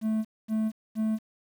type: tone bursts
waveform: triangle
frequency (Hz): 218.7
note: A3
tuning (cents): -10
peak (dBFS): -22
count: 3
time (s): 0.01-1.19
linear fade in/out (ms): 50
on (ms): 240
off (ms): 230
effects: 9-bit